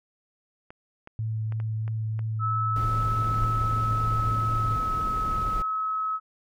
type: clicks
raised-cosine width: 0.5 ms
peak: -28 dBFS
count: 9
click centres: 0.705 / 1.074 / 1.523 / 1.601 / 1.879 / 2.192 / 3.245 / 3.343 / 3.436 s
type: tone with vibrato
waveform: sine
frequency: 110.1 Hz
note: A2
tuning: 2 cents sharp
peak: -26 dBFS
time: 1.19-4.76 s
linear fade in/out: 0 ms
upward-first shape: triangle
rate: 3.1 Hz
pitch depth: 13 cents each way
type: tone with pitch glide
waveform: sine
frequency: 1302 to 1286.3 Hz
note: E6 to E6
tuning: -22 to -43 cents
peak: -25 dBFS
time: 2.39-6.2 s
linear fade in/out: 50 ms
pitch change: -21 cents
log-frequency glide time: 2.98-5.33 s
type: noise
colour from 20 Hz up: brown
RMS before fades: -32 dBFS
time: 2.76-5.62 s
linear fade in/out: 0 ms
effects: none